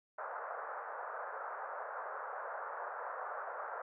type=band-pass noise; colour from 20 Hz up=white; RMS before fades=-43 dBFS; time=0.18-3.82 s; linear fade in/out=5 ms; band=490 to 1500 Hz; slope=48 dB/octave; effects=none